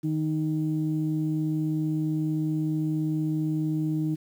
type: tone pair together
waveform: sine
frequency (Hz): 155.55 / 311.1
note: D#3 / D#4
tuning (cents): 0 / 0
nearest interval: octave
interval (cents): 1200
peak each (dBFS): -26 / -26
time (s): 0.03-4.16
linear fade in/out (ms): 20
effects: tanh soft clip ceiling -17 dBFS + 9-bit